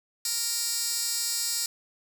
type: tone with high-pass filter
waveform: 15% pulse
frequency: 466.2 Hz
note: A#4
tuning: in tune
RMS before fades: -29 dBFS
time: 0.25-1.66 s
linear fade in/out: 2 ms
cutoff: 5900 Hz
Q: 1.6
effects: none